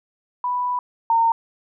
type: tone pair in turn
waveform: sine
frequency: 987.8 / 915.6 Hz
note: B5 / A#5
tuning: 0 / -31 cents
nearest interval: minor second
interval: 131 cents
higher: first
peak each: -20 / -14 dBFS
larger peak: second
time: 0.44-0.79 / 1.1-1.32 s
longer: first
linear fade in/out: 2 ms
effects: none